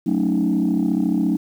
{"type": "chord", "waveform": "sine", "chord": "D# half-diminished seventh", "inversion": "first", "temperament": "equal", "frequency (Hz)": [185, 220, 277.2, 311.1], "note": ["F#3", "A3", "C#4", "D#4"], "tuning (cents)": [0, 0, 0, 0], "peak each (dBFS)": -21, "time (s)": [0.06, 1.37], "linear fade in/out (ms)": 10, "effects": ["tanh soft clip ceiling -11 dBFS", "8-bit"]}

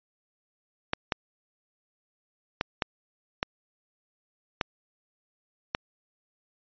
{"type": "clicks", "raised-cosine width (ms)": 0.3, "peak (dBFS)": -9, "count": 7, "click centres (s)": [0.934, 1.122, 2.611, 2.822, 3.429, 4.612, 5.749], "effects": ["resampled to 11025 Hz"]}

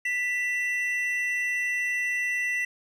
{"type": "tone pair together", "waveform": "triangle", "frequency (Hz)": [1975.5, 2704], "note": ["B6", "E7"], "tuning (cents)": [0, 43], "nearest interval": "perfect fourth", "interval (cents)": 543, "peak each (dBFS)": [-24, -31], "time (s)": [0.05, 2.65], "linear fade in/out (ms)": 5, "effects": []}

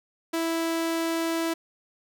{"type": "tone", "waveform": "sawtooth", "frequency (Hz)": 329.6, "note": "E4", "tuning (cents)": 0, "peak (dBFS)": -21, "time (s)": [0.33, 1.54], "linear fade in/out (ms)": 10, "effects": []}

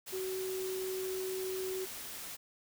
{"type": "tone in noise", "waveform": "sine", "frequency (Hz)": 375.8, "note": "F#4", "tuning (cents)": 27, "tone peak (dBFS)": -35, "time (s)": [0.12, 1.86], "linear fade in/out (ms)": 20, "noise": "white", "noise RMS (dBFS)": -44, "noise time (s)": [0.06, 2.37], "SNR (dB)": 6, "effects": []}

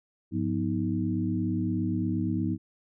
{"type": "tone cluster", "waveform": "sine", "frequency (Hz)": [101.9, 178.7, 247.5, 315.9], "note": ["G#2", "F3", "B3", "D#4"], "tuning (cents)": [-32, 40, 4, 26], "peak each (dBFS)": -31, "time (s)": [0.31, 2.58], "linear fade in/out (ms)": 50, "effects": []}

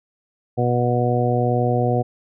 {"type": "harmonic tone", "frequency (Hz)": 122, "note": "B2", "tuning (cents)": -21, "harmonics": [1, 2, 3, 4, 5, 6], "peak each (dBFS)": [-20, -25, -26, -23, -27, -24], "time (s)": [0.57, 2.03], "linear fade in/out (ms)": 20, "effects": []}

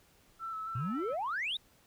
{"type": "tone with vibrato", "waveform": "sine", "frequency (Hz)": 1318.5, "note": "E6", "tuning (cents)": 0, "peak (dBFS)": -36, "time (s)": [0.39, 1.17], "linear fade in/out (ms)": 50, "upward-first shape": "square", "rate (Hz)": 3.6, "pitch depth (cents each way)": 23}
{"type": "exponential sweep", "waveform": "sine", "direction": "up", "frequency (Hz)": [110.3, 3877], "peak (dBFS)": -31, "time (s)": [0.75, 1.57], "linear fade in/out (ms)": 5}
{"effects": ["tanh soft clip ceiling -28 dBFS", "pink hiss -65 dBFS RMS until 1.86 s"]}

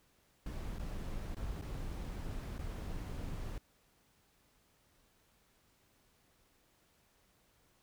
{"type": "noise with dropouts", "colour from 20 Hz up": "brown", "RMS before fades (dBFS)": -41, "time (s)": [0.46, 3.58], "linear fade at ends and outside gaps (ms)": 2, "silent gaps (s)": [[0.785, 0.795], [1.347, 1.367], [1.614, 1.622], [2.582, 2.591]], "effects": ["pink hiss -71 dBFS RMS until 7.82 s"]}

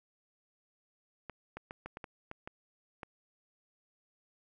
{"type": "clicks", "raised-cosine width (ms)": 0.5, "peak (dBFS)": -27, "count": 9, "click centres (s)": [1.297, 1.57, 1.709, 1.86, 1.971, 2.042, 2.314, 2.475, 3.032], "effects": []}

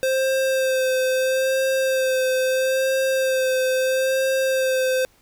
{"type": "tone with vibrato", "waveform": "square", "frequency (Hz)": 523.3, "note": "C5", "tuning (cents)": 0, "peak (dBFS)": -19, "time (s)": [0.03, 5.05], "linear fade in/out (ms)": 0, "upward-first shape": "sine", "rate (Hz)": 0.76, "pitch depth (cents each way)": 21, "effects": ["pink hiss -58 dBFS RMS until 5.21 s"]}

